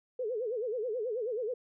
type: tone with vibrato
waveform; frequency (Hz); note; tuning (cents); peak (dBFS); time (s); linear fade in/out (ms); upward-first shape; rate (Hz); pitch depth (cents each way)
sine; 463.6; A#4; -10; -31; 0.19-1.54; 5; sine; 9.3; 190
effects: none